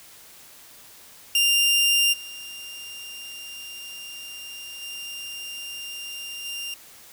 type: tone with level steps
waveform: sawtooth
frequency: 2794 Hz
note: F7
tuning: in tune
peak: -14 / -33 / -30 / -27 dBFS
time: 1.35-6.74 s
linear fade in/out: 2 ms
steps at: 2.12 / 4.81 / 6.44 s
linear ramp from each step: 20 ms
effects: white hiss -48 dBFS RMS until 7.12 s